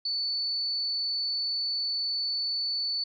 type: tone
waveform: sine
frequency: 4479 Hz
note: C#8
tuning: 17 cents sharp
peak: -27 dBFS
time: 0.05-3.04 s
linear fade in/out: 5 ms
effects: none